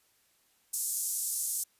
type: band-pass noise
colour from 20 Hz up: white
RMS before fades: -33 dBFS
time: 0.73-1.64 s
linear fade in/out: 10 ms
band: 6800 to 12000 Hz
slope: 24 dB/octave
effects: white hiss -69 dBFS RMS until 1.79 s + resampled to 32000 Hz

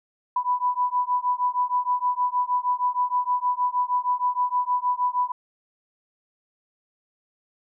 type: beating tone pair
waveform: sine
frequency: 987.8 / 994.2 Hz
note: B5 / B5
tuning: 0 / +11 cents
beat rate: 6.4 Hz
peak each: -24 dBFS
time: 0.36-5.32 s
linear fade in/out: 5 ms
effects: none

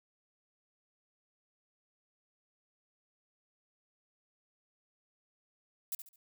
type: noise with echo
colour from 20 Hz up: violet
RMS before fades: -36 dBFS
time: 5.92-5.95 s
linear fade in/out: 2 ms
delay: 70 ms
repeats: 3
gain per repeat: -10 dB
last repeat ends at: 6.16 s
effects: none

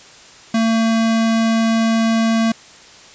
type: tone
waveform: square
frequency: 225.7 Hz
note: A3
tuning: 44 cents sharp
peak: -14 dBFS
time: 0.54-2.52 s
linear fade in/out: 5 ms
effects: white hiss -42 dBFS RMS until 3.14 s + resampled to 16000 Hz

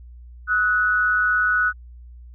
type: tone pair together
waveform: sine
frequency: 1276.5 / 1480 Hz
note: D#6 / F#6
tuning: +44 / 0 cents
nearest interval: minor third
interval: 256 cents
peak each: -24 / -17 dBFS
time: 0.47-1.73 s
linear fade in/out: 50 ms
effects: added 60 Hz sine -39 dBFS peak until 2.34 s

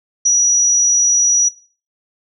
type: tone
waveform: sine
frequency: 5830 Hz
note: F#8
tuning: 26 cents flat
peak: -9 dBFS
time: 0.25-1.49 s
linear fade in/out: 10 ms
effects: noise-tail reverb RT60 0.4 s tail -20 dB re dry

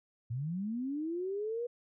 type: linear sweep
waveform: sine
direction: up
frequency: 110 to 488 Hz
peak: -33 dBFS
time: 0.3-1.67 s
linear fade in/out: 10 ms
effects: none

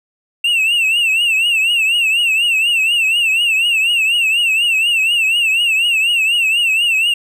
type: tone with vibrato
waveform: triangle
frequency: 2716 Hz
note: F7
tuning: 49 cents flat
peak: -10 dBFS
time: 0.44-7.14 s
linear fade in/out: 5 ms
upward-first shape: triangle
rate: 4.1 Hz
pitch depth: 130 cents each way
effects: none

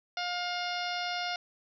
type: harmonic tone with a mistuned harmonic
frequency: 710 Hz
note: F5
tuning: 28 cents sharp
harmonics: 1 / 2 / 3 / 4 / 5 / 6 / 7 / 8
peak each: -35 / -38 / -40 / -41 / -42 / -43 / -43 / -44 dBFS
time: 0.17-1.36 s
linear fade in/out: 2 ms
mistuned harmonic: 8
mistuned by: -42 cents
effects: none

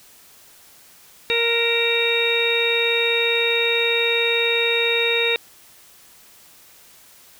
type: harmonic tone with a mistuned harmonic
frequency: 466.2 Hz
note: A#4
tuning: in tune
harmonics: 1 / 2 / 3 / 4 / 5 / 6 / 8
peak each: -22 / -34 / -34 / -29 / -23 / -25 / -22 dBFS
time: 1.3-5.36 s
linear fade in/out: 0 ms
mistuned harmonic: 6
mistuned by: -42 cents
effects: white hiss -49 dBFS RMS until 7.39 s

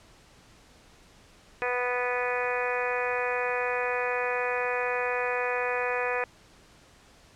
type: harmonic tone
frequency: 246.9 Hz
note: B3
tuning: in tune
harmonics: 2 / 3 / 4 / 5 / 6 / 7 / 8 / 9 / 10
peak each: -30 / -35 / -35 / -37 / -39 / -34 / -37 / -41 / -35 dBFS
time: 1.62-6.24 s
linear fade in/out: 0 ms
effects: pink hiss -56 dBFS RMS until 7.35 s + low-pass 8000 Hz 12 dB/octave

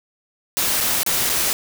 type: noise with dropouts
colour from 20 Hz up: white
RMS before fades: -20 dBFS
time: 0.57-1.53 s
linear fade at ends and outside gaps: 0 ms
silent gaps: 0.804-0.808 / 1.032-1.063 / 1.293-1.298 s
effects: none

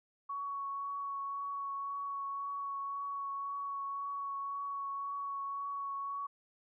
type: tone with vibrato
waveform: sine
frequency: 1116 Hz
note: C#6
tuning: 11 cents sharp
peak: -36 dBFS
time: 0.29-6.27 s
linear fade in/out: 10 ms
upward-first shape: triangle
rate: 1.9 Hz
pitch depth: 13 cents each way
effects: none

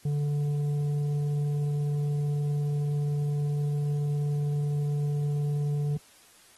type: tone with tanh clipping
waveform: triangle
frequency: 145.9 Hz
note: D3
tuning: 11 cents flat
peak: -26 dBFS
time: 0.05-5.97 s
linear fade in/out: 5 ms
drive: 10 dB
effects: white hiss -57 dBFS RMS until 6.57 s + AAC 32 kbps

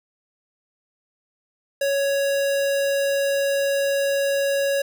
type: tone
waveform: square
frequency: 556 Hz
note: C#5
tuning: 5 cents sharp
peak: -20 dBFS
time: 1.81-4.82 s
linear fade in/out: 5 ms
effects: none

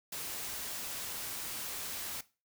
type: noise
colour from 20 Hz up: white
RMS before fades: -40 dBFS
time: 0.12-2.21 s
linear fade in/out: 5 ms
effects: noise-tail reverb RT60 0.3 s tail -18 dB re dry

